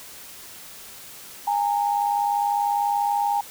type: tone pair together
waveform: sine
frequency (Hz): 816.9 / 917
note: G#5 / A#5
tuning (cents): -29 / -29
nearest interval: major second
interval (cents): 200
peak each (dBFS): -21 / -25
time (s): 1.47-3.41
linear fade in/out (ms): 5
effects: white hiss -42 dBFS RMS until 3.5 s